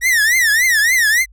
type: tone with vibrato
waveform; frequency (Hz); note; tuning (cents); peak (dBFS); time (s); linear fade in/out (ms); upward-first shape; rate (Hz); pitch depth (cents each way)
45% pulse; 1873; A#6; +8; -11; 0.01-1.26; 50; triangle; 3.5; 220
effects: added 50 Hz sine -42 dBFS peak until 1.32 s